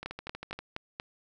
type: two click trains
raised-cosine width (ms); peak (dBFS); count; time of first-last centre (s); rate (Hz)
0.3; -19 / -23; 5 / 8; 0.06-0.999 / 0.03-0.59; 4.26 / 12.5
effects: none